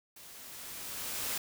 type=noise with level ramp; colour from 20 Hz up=white; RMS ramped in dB=-52 to -34 dBFS; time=0.16-1.38 s; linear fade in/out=5 ms; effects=none